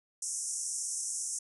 white band-pass noise, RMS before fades -36 dBFS, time 0.22-1.39 s, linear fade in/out 5 ms, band 5600 to 10000 Hz, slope 96 dB/octave, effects none

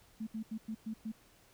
sine tone bursts at uneven times, 220 Hz, A3, in tune, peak -36 dBFS, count 6, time 0.2-0.27 / 0.34-0.43 / 0.51-0.58 / 0.68-0.75 / 0.86-0.94 / 1.05-1.12 s, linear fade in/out 10 ms, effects pink hiss -64 dBFS RMS until 1.53 s

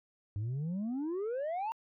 sine exponential sweep, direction up, 98 to 932.3 Hz, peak -30 dBFS, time 0.36-1.72 s, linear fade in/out 0 ms, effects tanh soft clip ceiling -32 dBFS

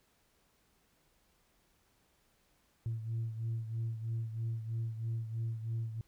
sine beating tone pair, 113.2 / 116.3 Hz, A2 / A#2, +50 / -4 cents, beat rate 3.1 Hz, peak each -34 / -40 dBFS, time 2.86-6.01 s, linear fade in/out 0 ms, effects tanh soft clip ceiling -30 dBFS + pink hiss -72 dBFS RMS until 6.07 s

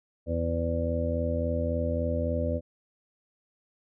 harmonic tone, 83.6 Hz, E2, 25 cents sharp, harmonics 1 / 2 / 3 / 4 / 6 / 7, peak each -29 / -37 / -33 / -40 / -33 / -32 dBFS, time 0.26-2.61 s, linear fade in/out 50 ms, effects none

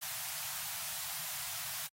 white band-stop noise, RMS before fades -40 dBFS, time 0.01-1.88 s, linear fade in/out 20 ms, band 170 to 630 Hz, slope 96 dB/octave, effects high-pass 100 Hz 12 dB/octave + AAC 48 kbps

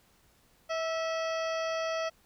harmonic tone with a mistuned harmonic, 648 Hz, E5, 30 cents flat, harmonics 1 / 2 / 3 / 4 / 5 / 7 / 8 / 9, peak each -31 / -37 / -41 / -43 / -45 / -48 / -49 / -50 dBFS, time 0.69-2.1 s, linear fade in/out 20 ms, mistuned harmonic 2, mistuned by +28 cents, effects pink hiss -65 dBFS RMS until 2.25 s

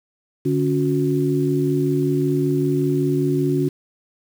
sine tone cluster, 146.2 / 279.3 / 364.5 Hz, D3 / C#4 / F#4, -7 / +13 / -26 cents, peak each -21 dBFS, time 0.45-3.69 s, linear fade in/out 10 ms, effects 7-bit

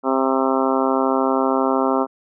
harmonic tone, 132.8 Hz, C3, 26 cents sharp, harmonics 2 / 3 / 4 / 5 / 6 / 7 / 8 / 9 / 10, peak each -21 / -23 / -24 / -25 / -26 / -26 / -27 / -28 / -28 dBFS, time 0.03-2.07 s, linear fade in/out 50 ms, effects none

